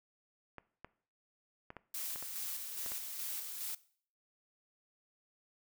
clicks, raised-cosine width 0.5 ms, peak -31 dBFS, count 8, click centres 0.583 / 0.846 / 1.704 / 1.767 / 2.159 / 2.226 / 2.862 / 2.919 s
blue noise with tremolo, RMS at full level -40 dBFS, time 1.94-3.75 s, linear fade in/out 5 ms, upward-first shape square, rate 2.4 Hz, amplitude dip 35%
effects noise-tail reverb RT60 0.5 s tail -19 dB re dry

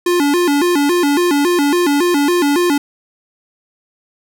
square tone with vibrato, 317.7 Hz, D#4, 36 cents sharp, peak -12 dBFS, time 0.06-2.78 s, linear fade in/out 5 ms, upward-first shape square, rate 3.6 Hz, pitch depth 180 cents each way, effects none

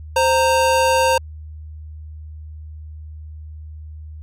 square tone pair together, 523.3 / 925.2 Hz, C5 / A#5, 0 / -13 cents, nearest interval minor seventh, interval 987 cents, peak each -17 dBFS, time 0.16-1.18 s, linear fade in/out 5 ms, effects added 77 Hz sine -32 dBFS peak until 4.22 s + low-pass 11000 Hz 12 dB/octave

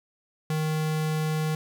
square tone, 155.8 Hz, D#3, 3 cents sharp, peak -25 dBFS, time 0.5-1.55 s, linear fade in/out 2 ms, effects 9-bit

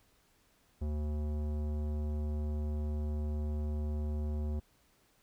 sine tone with tanh clipping, 75 Hz, D2, 37 cents sharp, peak -34 dBFS, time 0.81-4.6 s, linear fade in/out 10 ms, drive 16 dB, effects pink hiss -69 dBFS RMS until 5.22 s

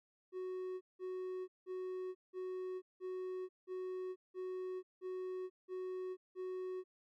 triangle tone bursts, 370 Hz, F#4, in tune, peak -38 dBFS, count 10, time 0.32-6.84 s, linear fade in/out 50 ms, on 490 ms, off 180 ms, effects none

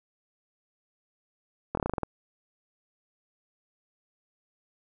slowing click train, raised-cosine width 1 ms, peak -14 dBFS, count 9, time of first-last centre 1.75-2.033 s, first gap 23 ms, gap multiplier 1.12, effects none

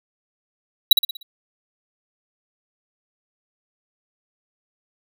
square tone with echo, 3901 Hz, B7, 22 cents flat, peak -5 dBFS, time 0.91-0.93 s, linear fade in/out 5 ms, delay 60 ms, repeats 5, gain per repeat -7 dB, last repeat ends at 1.23 s, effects none

